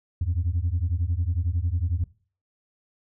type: beating tone pair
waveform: sine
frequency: 81 / 92 Hz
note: E2 / F#2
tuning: -30 / -9 cents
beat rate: 11 Hz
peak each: -24 dBFS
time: 0.21-2.04 s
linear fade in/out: 5 ms
effects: noise-tail reverb RT60 0.4 s tail -20 dB re dry + tanh soft clip ceiling -18 dBFS